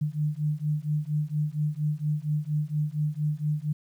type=beating tone pair; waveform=sine; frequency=148.5 / 152.8 Hz; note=D3 / D#3; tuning=+20 / -31 cents; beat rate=4.3 Hz; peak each=-28 / -28 dBFS; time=0.01-3.73 s; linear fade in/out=10 ms; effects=10-bit